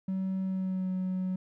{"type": "tone with pitch glide", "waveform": "triangle", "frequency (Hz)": [189.7, 185.58], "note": ["F#3", "F#3"], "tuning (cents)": [43, 5], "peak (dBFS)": -26, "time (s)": [0.08, 1.36], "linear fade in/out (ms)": 5, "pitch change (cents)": -38, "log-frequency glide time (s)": [0.42, 0.91], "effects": ["tanh soft clip ceiling -23 dBFS"]}